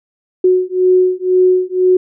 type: beating tone pair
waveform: sine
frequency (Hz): 366.7 / 368.7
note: F#4 / F#4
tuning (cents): -15 / -6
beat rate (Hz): 2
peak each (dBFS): -12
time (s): 0.44-1.97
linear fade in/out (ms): 5
effects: none